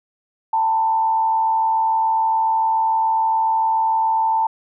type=tone with frequency modulation; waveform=sine; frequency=890 Hz; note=A5; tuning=20 cents sharp; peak=-15 dBFS; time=0.53-4.47 s; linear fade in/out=5 ms; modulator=87 Hz; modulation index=0.48; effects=none